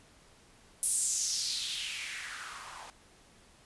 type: noise with band-pass filter sweep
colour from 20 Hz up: blue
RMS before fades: -35 dBFS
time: 0.83-2.9 s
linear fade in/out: 0 ms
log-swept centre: 10000 to 790 Hz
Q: 3.6
effects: pink hiss -60 dBFS RMS until 3.65 s + resampled to 24000 Hz